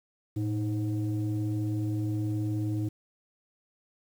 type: tone pair together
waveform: sine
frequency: 110.66 / 313 Hz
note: A2 / D#4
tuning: +10 / +10 cents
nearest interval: octave + tritone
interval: 1800 cents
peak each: -27 / -30 dBFS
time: 0.36-2.89 s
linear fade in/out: 10 ms
effects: tanh soft clip ceiling -23 dBFS + 9-bit